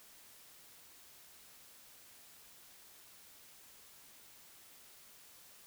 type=silence; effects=white hiss -59 dBFS RMS until 5.66 s